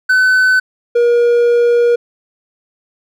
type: tone pair in turn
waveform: triangle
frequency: 1512 / 476.3 Hz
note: F#6 / A#4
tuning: +37 / +37 cents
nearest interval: octave + minor sixth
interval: 2000 cents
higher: first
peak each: -6 dBFS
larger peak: neither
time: 0.09-0.6 / 0.95-1.96 s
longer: second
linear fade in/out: 10 ms
effects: none